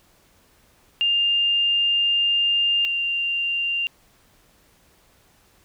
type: tone pair in turn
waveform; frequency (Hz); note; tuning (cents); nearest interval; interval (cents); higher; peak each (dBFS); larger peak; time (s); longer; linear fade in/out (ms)
sine; 2804 / 2785; F7 / F7; +6 / -5; unison; 11; first; -17 / -21; first; 1.01-2.85 / 2.85-3.87; first; 0
effects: pink hiss -58 dBFS RMS until 5.64 s